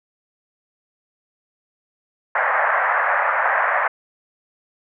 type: band-pass noise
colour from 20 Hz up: white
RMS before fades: -19 dBFS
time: 2.35-3.88 s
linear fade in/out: 5 ms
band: 570 to 1900 Hz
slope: 48 dB/octave
effects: none